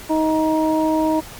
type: harmonic tone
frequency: 314.4 Hz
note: D#4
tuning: 18 cents sharp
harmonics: 1 / 2 / 3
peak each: -17 / -21 / -22 dBFS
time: 0.09-1.21 s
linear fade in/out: 20 ms
effects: pink hiss -37 dBFS RMS until 1.39 s + MP3 96 kbps